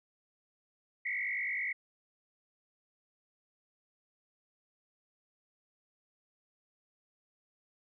sine tone with frequency modulation, 2093 Hz, C7, in tune, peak -32 dBFS, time 1.05-1.73 s, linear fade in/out 10 ms, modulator 49.5 Hz, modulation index 3.1, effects none

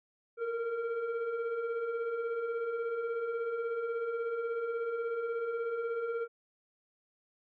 sine tone with frequency modulation, 466.2 Hz, A#4, in tune, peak -31 dBFS, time 0.37-6.28 s, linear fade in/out 50 ms, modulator 916 Hz, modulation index 0.7, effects tanh soft clip ceiling -27 dBFS

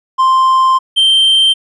triangle tone pair in turn, 1046.5 / 3136 Hz, C6 / G7, 0 / 0 cents, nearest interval octave + perfect fifth, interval 1900 cents, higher second, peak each -5 dBFS, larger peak neither, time 0.18-0.79 / 0.96-1.54 s, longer first, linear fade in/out 20 ms, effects resampled to 24000 Hz

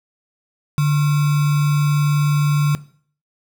sine tone with sample-and-hold, 146.83 Hz, D3, in tune, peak -13 dBFS, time 0.78-2.75 s, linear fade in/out 0 ms, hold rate 1225 Hz, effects noise-tail reverb RT60 0.5 s tail -18 dB re dry

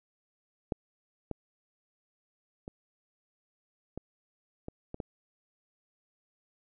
clicks, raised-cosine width 2 ms, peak -16 / -21 / -27 / -24 / -25 / -25 / -21 dBFS, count 7, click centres 0.722 / 1.313 / 2.679 / 3.976 / 4.684 / 4.944 / 5.002 s, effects none

